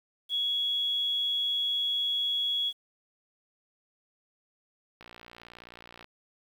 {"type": "tone", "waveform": "sine", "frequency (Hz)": 3348, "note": "G#7", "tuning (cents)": 13, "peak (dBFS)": -26, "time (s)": [0.29, 2.73], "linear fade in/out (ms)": 50}
{"type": "click train", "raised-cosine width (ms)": 0.3, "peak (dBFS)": -31, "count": 62, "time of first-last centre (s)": [5.01, 6.044], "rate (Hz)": 59}
{"effects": ["9-bit"]}